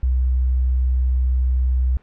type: tone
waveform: sine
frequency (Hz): 63.4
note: B1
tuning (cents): +46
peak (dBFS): -15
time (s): 0.03-1.97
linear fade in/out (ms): 0
effects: pink hiss -55 dBFS RMS until 2.02 s + low-pass 2000 Hz 12 dB/octave